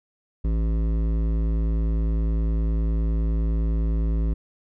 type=tone with hard clipping; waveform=sine; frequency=54.9 Hz; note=A1; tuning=3 cents flat; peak=-22 dBFS; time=0.44-4.34 s; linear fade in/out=10 ms; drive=13 dB; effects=none